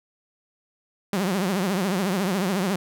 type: tone with vibrato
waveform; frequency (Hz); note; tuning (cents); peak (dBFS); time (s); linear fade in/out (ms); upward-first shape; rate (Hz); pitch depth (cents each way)
sawtooth; 190; F#3; +46; -18; 1.13-2.76; 2; triangle; 14; 180
effects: none